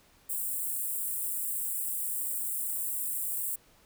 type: high-pass noise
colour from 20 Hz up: white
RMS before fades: -33 dBFS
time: 0.29-3.56 s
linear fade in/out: 10 ms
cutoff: 7700 Hz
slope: 96 dB/octave
effects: pink hiss -62 dBFS RMS until 3.85 s